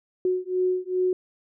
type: beating tone pair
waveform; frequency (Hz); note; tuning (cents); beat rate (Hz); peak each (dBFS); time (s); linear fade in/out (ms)
sine; 366 / 368.5; F#4 / F#4; -19 / -7; 2.5; -25; 0.25-1.13; 2
effects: none

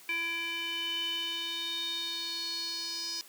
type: tone with band-pass filter sweep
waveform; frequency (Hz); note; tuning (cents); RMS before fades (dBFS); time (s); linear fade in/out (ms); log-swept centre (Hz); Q
square; 334.8; E4; +27; -35; 0.09-3.21; 0; 2400 to 5100; 6.8
effects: white hiss -54 dBFS RMS until 3.28 s + high-pass 200 Hz 12 dB/octave

